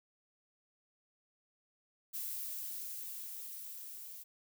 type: noise with level ramp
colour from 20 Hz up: violet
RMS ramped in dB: -40 to -49 dBFS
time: 2.13-4.24 s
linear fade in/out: 20 ms
effects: none